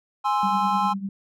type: chord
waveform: triangle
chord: Ab augmented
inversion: none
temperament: equal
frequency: 830.6 / 1046.5 / 1318.5 Hz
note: Ab5 / C6 / E6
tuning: 0 / 0 / 0 cents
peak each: -21 / -22 / -26 dBFS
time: 0.24-0.94 s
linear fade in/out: 20 ms
type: tone with tremolo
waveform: sine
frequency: 196 Hz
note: G3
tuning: in tune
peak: -24 dBFS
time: 0.43-1.09 s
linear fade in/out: 2 ms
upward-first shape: triangle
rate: 10 Hz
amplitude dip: 80%
effects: none